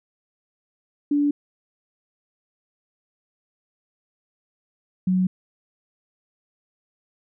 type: tone pair in turn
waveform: sine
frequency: 289.6 / 184.86 Hz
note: D4 / F#3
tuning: -24 / -1 cents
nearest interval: minor sixth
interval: 777 cents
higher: first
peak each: -17 dBFS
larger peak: neither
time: 1.11-1.31 / 5.07-5.27 s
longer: neither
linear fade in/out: 5 ms
effects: none